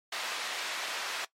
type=band-pass noise; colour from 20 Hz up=white; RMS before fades=-36 dBFS; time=0.12-1.25 s; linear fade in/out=5 ms; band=590 to 3600 Hz; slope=12 dB/octave; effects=noise-tail reverb RT60 0.1 s tail -18 dB re dry + MP3 64 kbps